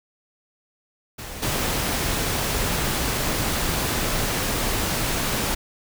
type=noise with level steps; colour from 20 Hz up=pink; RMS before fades=-35 / -24 dBFS; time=1.18-5.55 s; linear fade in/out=10 ms; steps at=1.42 s; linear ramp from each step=10 ms; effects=none